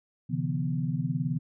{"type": "tone cluster", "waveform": "sine", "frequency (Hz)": [129.3, 147.7, 167.3, 246.5], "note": ["C3", "D3", "E3", "B3"], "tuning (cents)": [-20, 10, 26, -3], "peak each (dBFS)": [-32, -31, -31, -35], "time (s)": [0.29, 1.39], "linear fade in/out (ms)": 20, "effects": []}